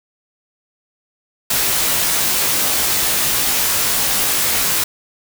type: noise with comb filter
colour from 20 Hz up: white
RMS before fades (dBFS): -17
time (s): 1.5-4.84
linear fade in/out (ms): 5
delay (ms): 17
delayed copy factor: -0.7
effects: none